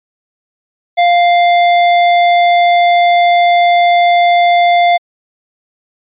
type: tone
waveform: square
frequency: 698.5 Hz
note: F5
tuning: in tune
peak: -7 dBFS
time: 0.97-4.98 s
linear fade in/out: 20 ms
effects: resampled to 8000 Hz